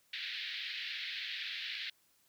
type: band-pass noise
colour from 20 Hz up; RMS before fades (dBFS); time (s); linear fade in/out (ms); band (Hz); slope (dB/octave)
white; -41; 0.13-1.9; 5; 1700 to 4200; 48
effects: white hiss -71 dBFS RMS until 2.28 s